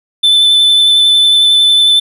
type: tone with vibrato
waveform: triangle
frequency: 3520 Hz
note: A7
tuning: in tune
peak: -4 dBFS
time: 0.23-2 s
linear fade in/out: 10 ms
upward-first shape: triangle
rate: 11 Hz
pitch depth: 16 cents each way
effects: none